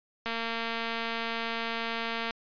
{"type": "click train", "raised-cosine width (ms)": 0.3, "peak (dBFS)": -17, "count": 470, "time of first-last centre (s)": [0.26, 2.308], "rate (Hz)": 229, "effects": ["resampled to 11025 Hz"]}